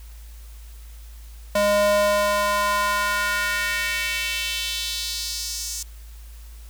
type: tone with high-pass filter sweep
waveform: square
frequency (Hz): 204.8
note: G#3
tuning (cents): -24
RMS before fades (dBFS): -23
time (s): 1.55-5.83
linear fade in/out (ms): 5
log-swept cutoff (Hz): 480 to 6500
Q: 2.3
effects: added 55 Hz sine -38 dBFS peak until 6.69 s + white hiss -52 dBFS RMS until 6.69 s